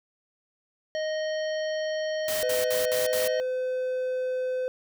harmonic tone, 622.3 Hz, D#5, in tune, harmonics 1 / 3 / 5 / 7 / 9, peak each -27 / -37 / -41 / -44 / -46 dBFS, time 0.95-3.4 s, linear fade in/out 0 ms
white noise bursts, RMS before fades -32 dBFS, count 5, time 2.28-3.278 s, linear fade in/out 2 ms, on 150 ms, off 62 ms
triangle tone with pitch glide, 504 to 510.2 Hz, B4 to C5, +35 to -44 cents, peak -24 dBFS, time 2.43-4.68 s, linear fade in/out 0 ms, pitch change +21 cents, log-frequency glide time 2.89-3.41 s
effects none

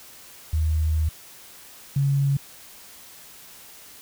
sine tone pair in turn, 78.4 / 139.17 Hz, D#2 / C#3, +14 / +7 cents, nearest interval minor seventh, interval 993 cents, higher second, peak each -19 / -18 dBFS, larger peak second, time 0.53-1.09 / 1.96-2.37 s, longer first, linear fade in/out 5 ms, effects white hiss -46 dBFS RMS until 4.01 s

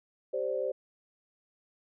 sine chord, G suspended fourth, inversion none, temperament just, 392 / 522.7 / 588 Hz, G4 / C5 / D5, 0 / -2 / +2 cents, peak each -36 / -31 / -35 dBFS, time 0.33-0.72 s, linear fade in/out 10 ms, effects none

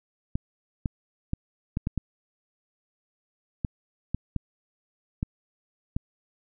clicks, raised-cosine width 5 ms, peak -14 dBFS, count 11, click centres 0.355 / 0.858 / 1.334 / 1.771 / 1.871 / 1.977 / 3.648 / 4.146 / 4.363 / 5.229 / 5.965 s, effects none

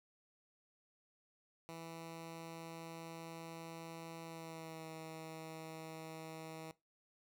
10% pulse tone with pitch glide, 164.81 to 160.12 Hz, E3 to D#3, 0 to +50 cents, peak -39 dBFS, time 1.69-6.71 s, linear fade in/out 0 ms, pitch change -50 cents, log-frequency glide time 4.23-4.88 s, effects noise-tail reverb RT60 0.2 s tail -18 dB re dry

